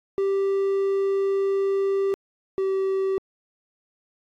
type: tone pair in turn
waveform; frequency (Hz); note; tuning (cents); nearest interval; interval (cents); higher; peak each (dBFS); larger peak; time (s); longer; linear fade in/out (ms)
triangle; 392 / 385; G4 / G4; 0 / -31; unison; 31; first; -18 / -19; first; 0.18-2.14 / 2.58-3.18; first; 0
effects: AAC 64 kbps